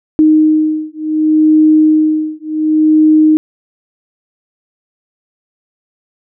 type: beating tone pair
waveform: sine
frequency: 309.8 / 310.48 Hz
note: D#4 / D#4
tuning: -7 / -4 cents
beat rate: 0.68 Hz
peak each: -10 dBFS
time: 0.19-3.37 s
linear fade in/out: 0 ms
effects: none